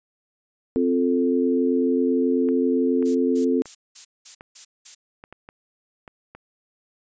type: chord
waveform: sine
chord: F major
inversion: second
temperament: equal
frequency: 261.6 / 349.2 / 440 Hz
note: C4 / F4 / A4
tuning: 0 / 0 / 0 cents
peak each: -20 / -25 / -23 dBFS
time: 0.76-3.62 s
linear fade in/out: 0 ms
type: clicks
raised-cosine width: 0.5 ms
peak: -26 dBFS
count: 9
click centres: 2.488 / 3.026 / 3.657 / 4.409 / 5.239 / 5.326 / 5.489 / 6.078 / 6.35 s
type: noise bursts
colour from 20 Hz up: violet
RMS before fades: -33 dBFS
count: 7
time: 3.05-4.95 s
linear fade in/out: 10 ms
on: 100 ms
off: 200 ms
effects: resampled to 16000 Hz